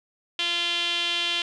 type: tone with band-pass filter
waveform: sawtooth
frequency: 344.8 Hz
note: F4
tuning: 22 cents flat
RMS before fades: -26 dBFS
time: 0.39-1.42 s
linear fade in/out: 2 ms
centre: 3200 Hz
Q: 5.1
effects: resampled to 24000 Hz